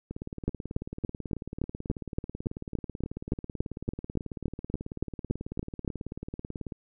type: two click trains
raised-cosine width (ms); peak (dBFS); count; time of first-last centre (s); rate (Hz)
3; -14 / -23; 20 / 122; 0.48-5.878 / 0.11-6.722; 3.52 / 18.3
effects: none